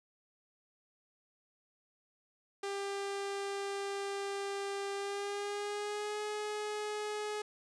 sawtooth tone with pitch glide, 397.6 to 421.2 Hz, G4 to G#4, +25 to +24 cents, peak -32 dBFS, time 2.63-7.42 s, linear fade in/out 5 ms, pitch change +99 cents, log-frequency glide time 4.94-6.21 s, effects resampled to 22050 Hz + 11-bit

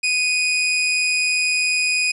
sawtooth tone with amplitude modulation, 2483 Hz, D#7, 4 cents flat, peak -12 dBFS, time 0.03-2.12 s, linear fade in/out 10 ms, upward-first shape sine, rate 163 Hz, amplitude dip 35%, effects resampled to 24000 Hz + 9-bit

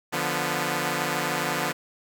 5% pulse chord, B diminished, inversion first, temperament equal, 146.83 / 174.61 / 246.9 Hz, D3 / F3 / B3, 0 / 0 / 0 cents, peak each -18 dBFS, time 0.12-1.73 s, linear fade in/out 20 ms, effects none

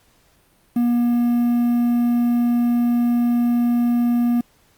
triangle tone with quantisation, 239.4 Hz, A#3, 46 cents sharp, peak -13 dBFS, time 0.76-4.41 s, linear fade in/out 5 ms, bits 7, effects pink hiss -58 dBFS RMS until 4.77 s + Opus 48 kbps

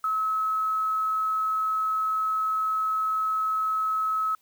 sine tone with quantisation, 1289 Hz, E6, 39 cents flat, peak -23 dBFS, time 0.04-4.35 s, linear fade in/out 2 ms, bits 8, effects white hiss -66 dBFS RMS until 4.41 s

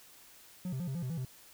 triangle tone with pitch steps, 181.5 / 130.6 / 176.8 / 133.3 / 172.3 / 127.3 / 166.2 / 128.4 Hz, F#3 / C3 / F3 / C3 / F3 / C3 / E3 / C3, -33 / -3 / +22 / +33 / -23 / -47 / +15 / -32 cents, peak -32 dBFS, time 0.65-1.25 s, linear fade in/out 2 ms, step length 75 ms, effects white hiss -57 dBFS RMS until 1.53 s

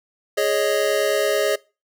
square chord, Ab suspended fourth, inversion none, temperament just, 415.3 / 553.7 / 623 Hz, Ab4 / Db5 / Eb5, 0 / -2 / +2 cents, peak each -23 dBFS, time 0.37-1.56 s, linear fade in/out 10 ms, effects noise-tail reverb RT60 0.3 s tail -23 dB re dry

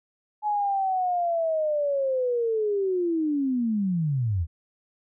sine linear sweep, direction down, 850 to 75.3 Hz, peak -22 dBFS, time 0.42-4.47 s, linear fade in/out 50 ms, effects none

